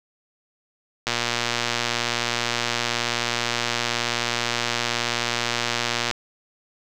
click train, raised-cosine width 0.2 ms, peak -5 dBFS, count 601, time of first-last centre 1.07-6.112 s, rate 119 Hz, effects none

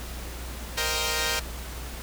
5% pulse chord, C minor seventh, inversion third, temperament equal, 466.2 / 523.3 / 622.3 / 784 Hz, Bb4 / C5 / Eb5 / G5, 0 / 0 / 0 / 0 cents, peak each -17 / -21 / -20 / -21 dBFS, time 0.77-1.4 s, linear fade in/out 10 ms, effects added 60 Hz sine -36 dBFS peak until 2.02 s + pink hiss -40 dBFS RMS until 2.02 s

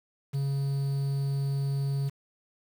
triangle tone with quantisation, 138.59 Hz, C#3, in tune, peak -24 dBFS, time 0.33-2.1 s, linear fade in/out 20 ms, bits 8, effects none

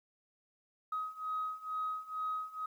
sine beating tone pair, 1262 / 1264.2 Hz, D#6 / D#6, +24 / +27 cents, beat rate 2.2 Hz, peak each -39 / -37 dBFS, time 0.92-2.66 s, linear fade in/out 5 ms, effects tanh soft clip ceiling -28 dBFS + 11-bit

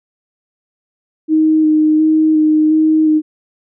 sine tone with vibrato, 311.1 Hz, D#4, in tune, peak -8 dBFS, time 1.28-3.22 s, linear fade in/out 50 ms, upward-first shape square, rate 1.4 Hz, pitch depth 13 cents each way, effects none

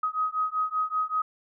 sine beating tone pair, 1258 / 1263.2 Hz, D#6 / D#6, +19 / +26 cents, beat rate 5.2 Hz, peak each -28 dBFS, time 0.03-1.22 s, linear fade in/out 5 ms, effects none

